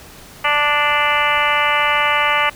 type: harmonic tone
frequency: 293.7 Hz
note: D4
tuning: in tune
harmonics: 2 / 3 / 4 / 5 / 6 / 7 / 8 / 9 / 10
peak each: -25 / -21 / -19 / -24 / -24 / -20 / -23 / -25 / -24 dBFS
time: 0.44-2.5 s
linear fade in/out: 10 ms
effects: pink hiss -40 dBFS RMS until 2.55 s